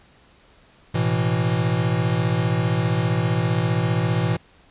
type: chord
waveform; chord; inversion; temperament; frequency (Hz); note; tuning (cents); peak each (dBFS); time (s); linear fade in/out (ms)
square; A suspended second; none; equal with one note detuned; 110 / 125.12 / 164.81; A2 / B2 / E3; 0 / +23 / 0; -24; 0.94-4.37; 10
effects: pink hiss -54 dBFS RMS until 4.7 s + resampled to 8000 Hz